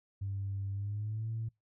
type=tone with pitch glide; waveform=sine; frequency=98.5 to 112.5 Hz; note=G2 to A2; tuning=+9 to +39 cents; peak=-33 dBFS; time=0.21-1.49 s; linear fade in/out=10 ms; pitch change=+230 cents; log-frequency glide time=0.72-1.3 s; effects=noise-tail reverb RT60 0.2 s tail -26 dB re dry + tanh soft clip ceiling -29 dBFS